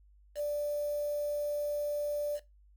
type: tone with quantisation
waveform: sine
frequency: 587.3 Hz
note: D5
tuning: in tune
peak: -30 dBFS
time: 0.35-2.4 s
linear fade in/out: 50 ms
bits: 8
effects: noise-tail reverb RT60 0.2 s tail -18 dB re dry + added 50 Hz sine -58 dBFS peak until 2.76 s